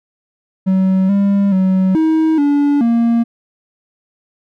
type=tone with pitch steps; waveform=triangle; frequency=189.1 / 199.5 / 188.2 / 318 / 287.3 / 232.9 Hz; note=F#3 / G3 / F#3 / D#4 / D4 / A#3; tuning=+38 / +31 / +30 / +38 / -38 / -1 cents; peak=-8 dBFS; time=0.66-3.24 s; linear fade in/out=20 ms; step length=430 ms; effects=none